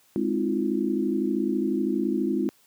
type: chord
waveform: sine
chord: F minor seventh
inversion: first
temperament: equal with one note detuned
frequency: 207.7 / 261.6 / 317.1 / 349.2 Hz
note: Ab3 / C4 / Eb4 / F4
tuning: 0 / 0 / +33 / 0 cents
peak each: -28 dBFS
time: 0.16-2.49 s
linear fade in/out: 0 ms
effects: white hiss -61 dBFS RMS until 2.66 s + high-pass 100 Hz 12 dB/octave